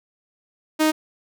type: tone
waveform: sawtooth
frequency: 311.1 Hz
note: D#4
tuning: in tune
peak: -12 dBFS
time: 0.79-0.92 s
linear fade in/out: 20 ms
effects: none